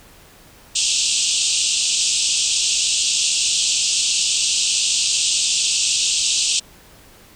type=band-pass noise; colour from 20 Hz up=white; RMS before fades=-19 dBFS; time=0.75-6.6 s; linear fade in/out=10 ms; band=2600 to 8400 Hz; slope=96 dB/octave; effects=pink hiss -47 dBFS RMS until 7.35 s